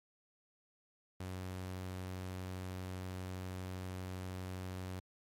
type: tone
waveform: sawtooth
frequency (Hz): 92.5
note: F#2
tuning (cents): 0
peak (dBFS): -37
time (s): 1.2-5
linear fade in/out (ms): 5
effects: MP3 64 kbps